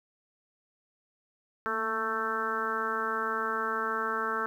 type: harmonic tone with a mistuned harmonic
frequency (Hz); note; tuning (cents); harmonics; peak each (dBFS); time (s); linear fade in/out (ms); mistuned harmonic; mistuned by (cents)
221.7; A3; +13; 1 / 2 / 3 / 4 / 5 / 6 / 7 / 8; -42 / -36 / -44 / -40 / -35 / -32 / -35 / -44; 1.66-4.46; 0; 1; +59
effects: 10-bit